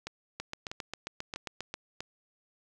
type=two click trains; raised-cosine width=0.2 ms; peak=-19 / -20 dBFS; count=11 / 4; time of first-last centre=0.4-1.74 / 0.07-2.005 s; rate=7.46 / 1.55 Hz; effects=none